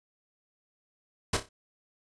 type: noise with echo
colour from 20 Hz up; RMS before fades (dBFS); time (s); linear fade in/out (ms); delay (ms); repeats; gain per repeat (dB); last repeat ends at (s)
pink; -26; 1.33-1.37; 5; 30; 4; -9; 1.49
effects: resampled to 22050 Hz